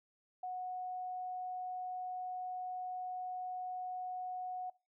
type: tone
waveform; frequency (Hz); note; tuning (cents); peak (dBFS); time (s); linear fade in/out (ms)
sine; 734; F#5; -14; -38; 0.43-4.7; 5
effects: noise-tail reverb RT60 0.3 s tail -23 dB re dry